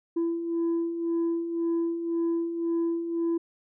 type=beating tone pair; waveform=sine; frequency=333.9 / 335.8 Hz; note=E4 / E4; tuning=+22 / +32 cents; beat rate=1.9 Hz; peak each=-31 / -24 dBFS; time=0.16-3.38 s; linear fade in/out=10 ms; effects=tanh soft clip ceiling -22 dBFS